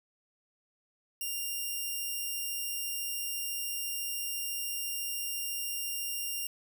5% pulse tone, 2794 Hz, F7, in tune, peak -24 dBFS, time 1.21-6.47 s, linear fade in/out 2 ms, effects none

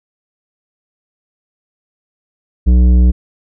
sine tone with tanh clipping, 61.3 Hz, B1, 12 cents flat, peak -7 dBFS, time 2.66-3.12 s, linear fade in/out 20 ms, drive 11 dB, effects none

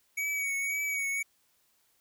square tone with vibrato, 2253 Hz, C#7, 28 cents sharp, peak -30 dBFS, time 0.17-1.23 s, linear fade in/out 10 ms, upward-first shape triangle, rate 1.9 Hz, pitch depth 39 cents each way, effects white hiss -70 dBFS RMS until 2 s

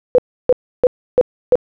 sine tone bursts, 500 Hz, B4, 21 cents sharp, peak -6 dBFS, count 5, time 0.15-1.555 s, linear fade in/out 0 ms, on 33 ms, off 310 ms, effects none

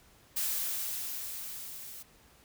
blue noise with level ramp, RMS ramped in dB -31 to -46 dBFS, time 0.36-2.03 s, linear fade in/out 10 ms, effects pink hiss -61 dBFS RMS until 2.44 s

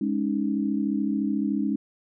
sine chord, Ab suspended fourth, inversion none, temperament equal, 207.7 / 277.2 / 311.1 Hz, Ab3 / Db4 / Eb4, 0 / 0 / 0 cents, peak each -26 / -27 / -29 dBFS, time 0.01-1.76 s, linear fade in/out 5 ms, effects none

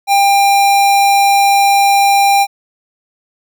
square tone, 797 Hz, G5, 28 cents sharp, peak -8 dBFS, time 0.07-2.47 s, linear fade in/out 50 ms, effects none

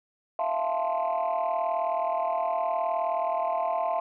sine chord, F major seventh, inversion third, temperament equal, 659.3 / 698.5 / 880 / 1046.5 Hz, E5 / F5 / A5 / C6, 0 / 0 / 0 / 0 cents, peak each -28 / -28 / -31 / -31 dBFS, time 0.39-4 s, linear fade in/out 2 ms, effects tanh soft clip ceiling -19 dBFS

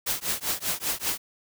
white noise with tremolo, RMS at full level -25 dBFS, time 0.06-1.18 s, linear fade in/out 10 ms, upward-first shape triangle, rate 5.1 Hz, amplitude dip 100%, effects none

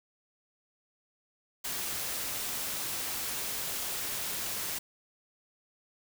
white noise, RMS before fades -35 dBFS, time 1.64-4.79 s, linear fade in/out 10 ms, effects none

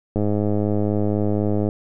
click train, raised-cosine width 2 ms, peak -9 dBFS, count 160, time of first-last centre 0.16-1.689 s, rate 104 Hz, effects none

